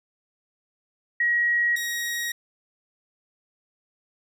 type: tone pair in turn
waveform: sine / sawtooth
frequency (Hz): 1902 / 1891.3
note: A#6 / A#6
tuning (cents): +34 / +25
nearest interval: unison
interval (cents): 9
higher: first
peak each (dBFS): -19 / -23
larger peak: first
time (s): 1.2-1.76 / 1.76-2.32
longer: neither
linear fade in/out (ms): 5
effects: none